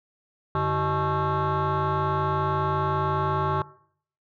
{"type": "tone with frequency modulation", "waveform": "sine", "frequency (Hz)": 622.3, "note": "D#5", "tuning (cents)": 0, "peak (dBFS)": -20, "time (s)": [0.55, 3.62], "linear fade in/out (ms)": 2, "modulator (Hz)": 238, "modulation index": 2.9, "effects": ["noise-tail reverb RT60 0.6 s tail -21 dB re dry", "tanh soft clip ceiling -20 dBFS"]}